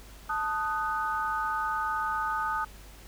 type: chord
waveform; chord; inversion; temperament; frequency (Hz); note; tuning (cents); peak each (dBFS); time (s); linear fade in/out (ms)
sine; D# diminished; second; equal with one note detuned; 880 / 1244.5 / 1494.6; A5 / D#6 / F#6; 0 / 0 / +17; -32 / -30 / -34; 0.29-2.65; 10
effects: added 50 Hz sine -49 dBFS peak until 3.07 s + pink hiss -52 dBFS RMS until 3.07 s